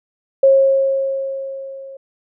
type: tone with level ramp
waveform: sine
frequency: 541 Hz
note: C#5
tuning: 42 cents flat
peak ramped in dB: -6 to -32 dBFS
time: 0.43-1.97 s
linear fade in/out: 5 ms
effects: none